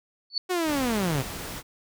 sine tone with exponential growth, 4463 Hz, C#8, 11 cents sharp, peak -19 dBFS, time 0.3-0.38 s, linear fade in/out 2 ms, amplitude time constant 17 ms
sawtooth linear sweep, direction down, 374 to 121.6 Hz, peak -20 dBFS, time 0.49-1.23 s, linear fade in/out 20 ms
pink noise, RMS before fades -36 dBFS, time 0.65-1.63 s, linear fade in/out 50 ms
effects none

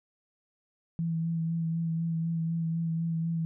sine tone with vibrato, 164.81 Hz, E3, in tune, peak -27 dBFS, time 0.99-3.45 s, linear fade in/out 0 ms, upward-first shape sine, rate 4 Hz, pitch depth 21 cents each way, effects none

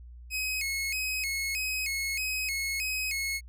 sawtooth tone with vibrato, 2349 Hz, D7, in tune, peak -26 dBFS, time 0.3-3.41 s, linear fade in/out 50 ms, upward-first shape square, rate 1.6 Hz, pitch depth 130 cents each way, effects added 60 Hz sine -44 dBFS peak until 3.48 s

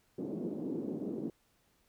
white band-pass noise, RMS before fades -38 dBFS, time 0.18-1.3 s, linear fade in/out 5 ms, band 190 to 360 Hz, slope 24 dB/octave, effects pink hiss -72 dBFS RMS until 1.88 s

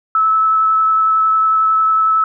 sine tone with vibrato, 1304 Hz, E6, 19 cents flat, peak -10 dBFS, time 0.15-2.24 s, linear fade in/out 2 ms, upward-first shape triangle, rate 11 Hz, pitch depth 12 cents each way, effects none

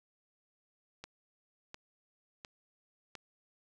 click train, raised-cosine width 0.2 ms, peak -27 dBFS, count 4, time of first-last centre 1.04-3.153 s, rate 1.42 Hz, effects none

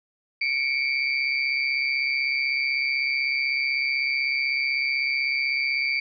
sine tone cluster, 2196 / 2332 / 4623 Hz, C#7 / D7 / D8, -17 / -13 / -28 cents, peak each -27 / -24 / -32 dBFS, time 0.41-6 s, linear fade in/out 5 ms, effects none

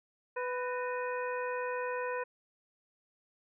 harmonic tone with a mistuned harmonic, 496.9 Hz, B4, 11 cents sharp, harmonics 1 / 2 / 3 / 4 / 5, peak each -35 / -38 / -42 / -44 / -46 dBFS, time 0.36-2.24 s, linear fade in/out 10 ms, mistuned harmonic 4, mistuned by -140 cents, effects none

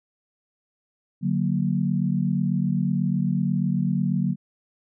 sine chord, D augmented, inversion none, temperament equal, 146.83 / 185 / 233.1 Hz, D3 / F#3 / A#3, 0 / 0 / 0 cents, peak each -25 / -23 / -27 dBFS, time 1.21-4.36 s, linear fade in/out 50 ms, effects none

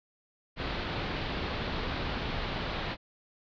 pink low-pass noise, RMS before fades -34 dBFS, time 0.56-2.97 s, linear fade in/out 50 ms, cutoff 4400 Hz, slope 48 dB/octave, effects none

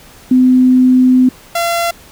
sine / sawtooth tone pair in turn, 254.8 / 682.8 Hz, C4 / F5, -46 / -39 cents, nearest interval octave + perfect fourth, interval 1707 cents, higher second, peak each -5 / -9 dBFS, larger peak first, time 0.31-1.29 / 1.55-1.91 s, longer first, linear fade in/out 5 ms, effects pink hiss -40 dBFS RMS until 2.11 s

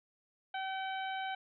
harmonic tone, 766 Hz, G5, 40 cents flat, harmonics 1 / 2 / 3 / 4 / 5, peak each -37 / -42 / -47 / -47 / -53 dBFS, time 0.54-1.35 s, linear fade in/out 5 ms, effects none

